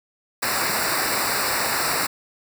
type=noise with comb filter; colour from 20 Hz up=pink; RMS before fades=-23 dBFS; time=0.42-2.07 s; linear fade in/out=10 ms; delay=0.31 ms; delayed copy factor=-1; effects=none